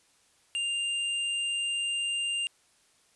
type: tone with hard clipping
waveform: sine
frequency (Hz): 2796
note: F7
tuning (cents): +1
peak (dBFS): -29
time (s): 0.55-2.47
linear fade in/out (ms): 0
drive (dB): 16
effects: white hiss -65 dBFS RMS until 3.15 s + resampled to 24000 Hz